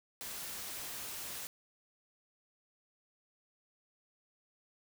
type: noise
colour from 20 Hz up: white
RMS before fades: -43 dBFS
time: 0.21-1.47 s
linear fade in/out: 0 ms
effects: none